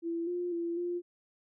sine tone with pitch steps, 335.6 / 353.2 / 339.6 / 350.5 Hz, E4 / F4 / F4 / F4, +31 / +20 / -48 / +6 cents, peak -31 dBFS, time 0.02-1.02 s, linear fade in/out 50 ms, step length 250 ms, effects none

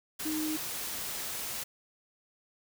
sine tone in noise, 310 Hz, D#4, 6 cents flat, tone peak -31 dBFS, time 0.25-0.57 s, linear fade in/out 10 ms, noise white, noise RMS -37 dBFS, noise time 0.19-1.64 s, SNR +3 dB, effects none

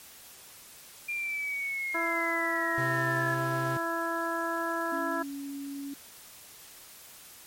sine linear sweep, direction down, 2400 to 1700 Hz, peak -30 dBFS, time 1.08-3.35 s, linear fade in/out 10 ms
harmonic tone, 333.6 Hz, E4, 21 cents sharp, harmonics 1 / 2 / 3 / 4 / 5, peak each -35 / -35 / -35 / -35 / -35 dBFS, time 1.94-5.23 s, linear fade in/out 10 ms
45% pulse tone with pitch glide, 131 to 131.91 Hz, C3 to C3, +2 to +14 cents, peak -32 dBFS, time 2.78-3.77 s, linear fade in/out 0 ms, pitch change +12 cents, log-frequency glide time 2.94-3.4 s
sine tone, 280 Hz, C#4, 18 cents sharp, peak -35 dBFS, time 4.92-5.94 s, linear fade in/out 5 ms
effects white hiss -50 dBFS RMS until 7.46 s + MP3 64 kbps

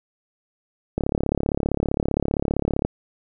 click train, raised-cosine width 2 ms, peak -8 dBFS, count 67, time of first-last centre 0.98-2.85 s, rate 35.3 Hz, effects none

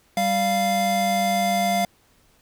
square tone pair together, 195.59 / 697 Hz, G3 / F5, -4 / -4 cents, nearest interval octave + minor seventh, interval 2200 cents, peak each -26 / -21 dBFS, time 0.17-1.85 s, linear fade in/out 2 ms, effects pink hiss -60 dBFS RMS until 2.41 s

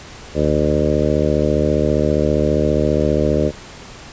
harmonic tone with a mistuned harmonic, 74.9 Hz, D2, 35 cents sharp, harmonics 1 / 2 / 3 / 4 / 5 / 6 / 7 / 8, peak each -22 / -22 / -22 / -22 / -22 / -22 / -22 / -22 dBFS, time 0.34-3.52 s, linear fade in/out 50 ms, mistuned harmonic 1, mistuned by -26 cents, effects pink hiss -37 dBFS RMS until 4.12 s + resampled to 16000 Hz

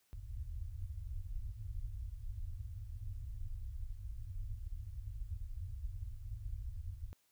pink low-pass noise, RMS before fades -43 dBFS, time 0.13-7.13 s, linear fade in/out 0 ms, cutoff 110 Hz, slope 96 dB/octave, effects white hiss -75 dBFS RMS until 7.31 s

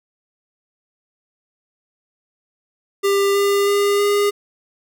square tone with pitch steps, 397.8 / 401.3 / 404.8 / 408.3 Hz, G4 / G4 / G#4 / G#4, +25 / +41 / -44 / -29 cents, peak -15 dBFS, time 3.03-4.31 s, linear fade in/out 20 ms, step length 320 ms, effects none

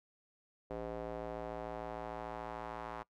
square tone with band-pass filter sweep, 56.7 Hz, A#1, 47 cents flat, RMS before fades -43 dBFS, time 0.7-3.03 s, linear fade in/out 5 ms, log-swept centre 530 to 990 Hz, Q 1.9, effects noise-tail reverb RT60 0.1 s tail -22 dB re dry

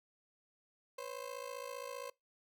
30% pulse ring-modulated tone, 523.3 Hz, C5, in tune, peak -37 dBFS, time 0.98-2.1 s, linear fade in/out 5 ms, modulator 27.6 Hz, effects noise-tail reverb RT60 0.2 s tail -24 dB re dry

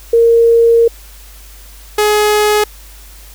sine / sawtooth tone pair in turn, 463.4 / 420.9 Hz, A#4 / G#4, -10 / +23 cents, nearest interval major second, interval 167 cents, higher first, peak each -5 dBFS, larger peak neither, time 0.13-0.88 / 1.98-2.64 s, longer first, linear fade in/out 5 ms, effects added 50 Hz sine -35 dBFS peak until 3.34 s + white hiss -40 dBFS RMS until 3.34 s

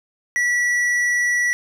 sine tone with tanh clipping, 1946 Hz, B6, 26 cents flat, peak -18 dBFS, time 0.36-1.53 s, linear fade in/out 0 ms, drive 9 dB, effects none

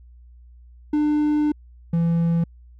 triangle tone pair in turn, 299.1 / 167.86 Hz, D4 / E3, +32 / +32 cents, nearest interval minor seventh, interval 1000 cents, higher first, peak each -15 dBFS, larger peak neither, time 0.93-1.52 / 1.93-2.44 s, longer first, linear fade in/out 5 ms, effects added 60 Hz sine -44 dBFS peak until 2.79 s

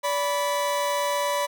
40% pulse tone pair together, 577 / 985.1 Hz, D5 / B5, -31 / -5 cents, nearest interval major sixth, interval 926 cents, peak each -25 dBFS, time 0.03-1.47 s, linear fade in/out 20 ms, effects none

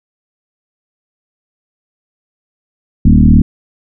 sine tone with frequency modulation, 135.4 Hz, C#3, 40 cents flat, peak -3 dBFS, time 3.05-3.42 s, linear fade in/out 5 ms, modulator 38.2 Hz, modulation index 3.1, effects none

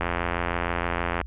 click train, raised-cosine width 0.5 ms, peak -10 dBFS, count 105, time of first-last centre 0.01-1.214 s, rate 86.4 Hz, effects added 60 Hz sine -34 dBFS peak until 1.26 s + resampled to 8000 Hz

